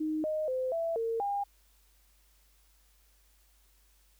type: tone with pitch steps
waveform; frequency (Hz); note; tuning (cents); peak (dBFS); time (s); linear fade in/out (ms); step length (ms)
sine; 310.5 / 619 / 515 / 664 / 455.8 / 806; D#4 / D#5 / C5 / E5 / A#4 / G5; -3 / -9 / -28 / +12 / -39 / +48; -29; 0-1.44; 10; 240
effects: added 50 Hz sine -64 dBFS peak until 4.19 s + white hiss -68 dBFS RMS until 4.19 s